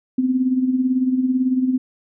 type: tone with tremolo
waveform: sine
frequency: 256.8 Hz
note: C4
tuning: 32 cents flat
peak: -13 dBFS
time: 0.18-1.78 s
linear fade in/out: 5 ms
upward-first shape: sine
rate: 18 Hz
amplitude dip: 60%
effects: none